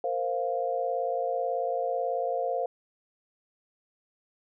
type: chord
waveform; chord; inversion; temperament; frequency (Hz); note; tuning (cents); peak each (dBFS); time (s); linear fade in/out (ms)
sine; Bb suspended second; none; just; 466.2 / 524.4 / 699.2; Bb4 / C5 / F5; 0 / +4 / +2; -33 / -30 / -30; 0.04-2.66; 2
effects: none